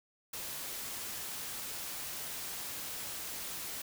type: noise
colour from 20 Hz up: white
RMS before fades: -41 dBFS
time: 0.33-3.82 s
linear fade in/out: 5 ms
effects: none